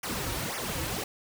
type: noise with flanger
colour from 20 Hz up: pink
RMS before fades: -33 dBFS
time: 0.03-1.04 s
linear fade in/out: 5 ms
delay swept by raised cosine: 0.24 to 4.94 ms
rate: 1.9 Hz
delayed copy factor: -0.9
effects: none